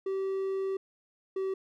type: tone pair in turn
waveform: triangle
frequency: 385.7 / 383 Hz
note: G4 / G4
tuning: -28 / -40 cents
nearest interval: unison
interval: 12 cents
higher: first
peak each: -27 dBFS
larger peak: neither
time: 0.06-0.77 / 1.36-1.54 s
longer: first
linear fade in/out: 5 ms
effects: none